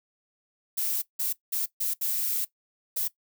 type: noise bursts at uneven times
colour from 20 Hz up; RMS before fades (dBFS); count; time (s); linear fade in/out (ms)
violet; -28; 6; 0.77-1.02 / 1.19-1.33 / 1.52-1.66 / 1.8-1.94 / 2.01-2.45 / 2.96-3.08; 10
effects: noise-tail reverb RT60 0.1 s tail -18 dB re dry